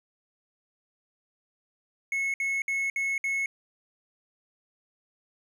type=tone bursts; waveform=triangle; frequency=2188 Hz; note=C#7; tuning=23 cents flat; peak=-24 dBFS; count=5; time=2.12-3.46 s; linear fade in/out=2 ms; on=220 ms; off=60 ms; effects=none